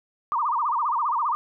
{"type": "tone with vibrato", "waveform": "sine", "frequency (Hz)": 1063, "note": "C6", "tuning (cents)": 27, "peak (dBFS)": -21, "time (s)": [0.32, 1.35], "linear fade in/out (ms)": 0, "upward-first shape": "sine", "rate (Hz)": 15, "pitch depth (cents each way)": 260, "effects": []}